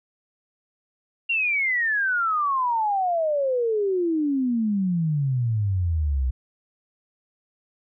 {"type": "exponential sweep", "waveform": "sine", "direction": "down", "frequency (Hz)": [2794, 61.74], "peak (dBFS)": -20, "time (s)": [1.29, 6.31], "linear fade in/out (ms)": 10, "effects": []}